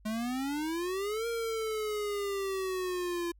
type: exponential two-way sweep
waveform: square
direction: up then down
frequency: 211.6 to 467.3 to 341 Hz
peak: -32 dBFS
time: 0.05-3.32 s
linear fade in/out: 10 ms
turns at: 1.27 s
effects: added 50 Hz sine -56 dBFS peak until 3.39 s